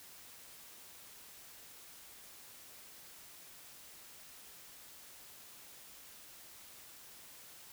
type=silence; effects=white hiss -55 dBFS RMS until 7.72 s